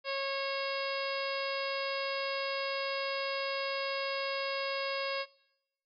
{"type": "harmonic tone", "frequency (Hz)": 547, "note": "C#5", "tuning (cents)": -23, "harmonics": [1, 2, 3, 4, 5, 6, 7, 8, 9], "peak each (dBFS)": [-35, -40, -43, -42, -41, -46, -47, -46, -43], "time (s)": [0.04, 5.26], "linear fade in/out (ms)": 50, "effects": ["noise-tail reverb RT60 0.9 s tail -23 dB re dry", "AAC 48 kbps"]}